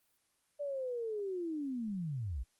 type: linear sweep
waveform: sine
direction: down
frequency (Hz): 587.3 to 50.8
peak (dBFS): -35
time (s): 0.59-2.44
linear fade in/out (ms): 20
effects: white hiss -75 dBFS RMS until 2.59 s + Opus 24 kbps